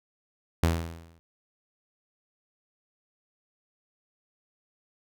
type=tone with exponential decay; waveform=sawtooth; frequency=83 Hz; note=E2; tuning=12 cents sharp; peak=-15 dBFS; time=0.63-1.19 s; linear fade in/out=0 ms; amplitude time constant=120 ms; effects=none